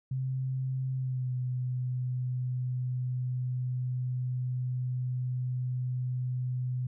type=tone with pitch glide; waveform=sine; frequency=130.81 to 126.06 Hz; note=C3 to B2; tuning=0 to +36 cents; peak=-29 dBFS; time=0.11-6.87 s; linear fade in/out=5 ms; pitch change=-64 cents; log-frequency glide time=0.95-1.33 s; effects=none